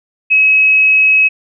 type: tone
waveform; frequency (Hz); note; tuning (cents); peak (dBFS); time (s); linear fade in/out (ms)
sine; 2560; D#7; +49; -6; 0.3-1.29; 20
effects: none